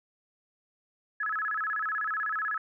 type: tone with vibrato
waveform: sine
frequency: 1480 Hz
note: F#6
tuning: in tune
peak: -28 dBFS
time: 1.2-2.58 s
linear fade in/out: 5 ms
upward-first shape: square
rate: 16 Hz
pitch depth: 230 cents each way
effects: none